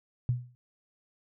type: tone with exponential decay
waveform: sine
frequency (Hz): 122.9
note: B2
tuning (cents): -8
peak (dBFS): -21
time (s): 0.29-0.55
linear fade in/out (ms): 0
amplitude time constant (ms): 56
effects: none